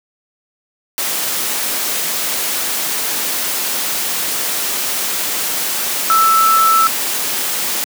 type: tone in noise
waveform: sine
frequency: 1318.5 Hz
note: E6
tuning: in tune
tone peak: -9 dBFS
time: 6.1-6.87 s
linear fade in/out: 0 ms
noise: white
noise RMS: -19 dBFS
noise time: 0.98-7.84 s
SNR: +7 dB
effects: high-pass 200 Hz 12 dB/octave